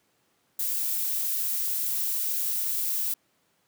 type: noise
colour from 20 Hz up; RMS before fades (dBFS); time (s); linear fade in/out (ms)
violet; -28; 0.59-3.14; 5
effects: pink hiss -69 dBFS RMS until 3.67 s + high-pass 150 Hz 12 dB/octave